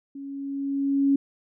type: tone with level ramp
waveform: sine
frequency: 277.2 Hz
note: C#4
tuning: in tune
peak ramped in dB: -35 to -16 dBFS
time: 0.15-1.16 s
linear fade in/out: 5 ms
effects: none